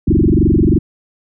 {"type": "tone with frequency modulation", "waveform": "sine", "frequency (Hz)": 200, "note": "G3", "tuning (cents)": 35, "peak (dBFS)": -8, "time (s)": [0.07, 0.79], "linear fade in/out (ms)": 10, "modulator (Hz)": 22.9, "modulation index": 6.8, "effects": []}